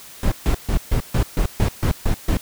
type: noise bursts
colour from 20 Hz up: brown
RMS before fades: -17 dBFS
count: 10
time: 0.23-2.37 s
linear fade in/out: 2 ms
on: 88 ms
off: 140 ms
effects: white hiss -41 dBFS RMS until 2.41 s